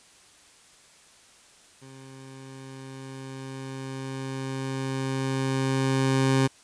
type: tone with level ramp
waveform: 20% pulse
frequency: 133.4 Hz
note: C3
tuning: 34 cents sharp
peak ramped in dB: -40 to -14 dBFS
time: 1.81-6.48 s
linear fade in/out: 20 ms
effects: white hiss -55 dBFS RMS until 6.63 s + resampled to 22050 Hz